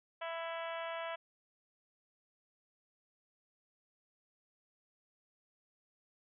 harmonic tone with a mistuned harmonic, 331.4 Hz, E4, 9 cents sharp, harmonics 2 / 3 / 4 / 5 / 6 / 7 / 8 / 9 / 10, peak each -41 / -45 / -47 / -49 / -51 / -52 / -53 / -54 / -55 dBFS, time 0.21-1.16 s, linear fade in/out 10 ms, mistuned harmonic 7, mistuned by -28 cents, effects none

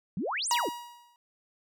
sine exponential two-way sweep, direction up then down, 155.56 to 9956 to 269.9 Hz, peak -29 dBFS, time 0.17-0.69 s, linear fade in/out 2 ms, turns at 0.49 s
45% pulse tone with exponential decay, 957 Hz, A#5, 45 cents sharp, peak -23 dBFS, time 0.51-1.16 s, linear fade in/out 1 ms, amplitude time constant 140 ms
effects none

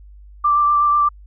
sine tone with vibrato, 1176 Hz, D6, 2 cents sharp, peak -12 dBFS, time 0.44-1.09 s, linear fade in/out 10 ms, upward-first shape triangle, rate 8.1 Hz, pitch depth 18 cents each way, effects added 50 Hz sine -39 dBFS peak until 1.26 s

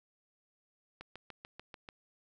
click train, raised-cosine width 0.3 ms, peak -30 dBFS, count 7, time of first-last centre 1.01-1.888 s, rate 6.83 Hz, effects none

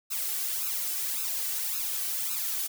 blue noise with flanger, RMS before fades -31 dBFS, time 0.1-2.68 s, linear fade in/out 20 ms, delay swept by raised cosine 0.76 to 2.66 ms, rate 1.8 Hz, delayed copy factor +0.95, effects none

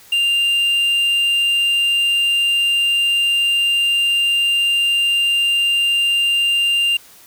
triangle tone with quantisation, 2794 Hz, F7, in tune, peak -12 dBFS, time 0.12-6.97 s, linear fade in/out 5 ms, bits 6, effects white hiss -45 dBFS RMS until 7.26 s

